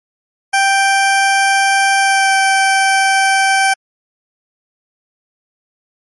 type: tone with pitch glide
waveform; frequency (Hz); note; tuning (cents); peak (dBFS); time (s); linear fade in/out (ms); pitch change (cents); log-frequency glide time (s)
20% pulse; 784 to 776.3; G5 to G5; 0 to -17; -5; 0.53-3.74; 10; -17; 1.99-2.35
effects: MP3 48 kbps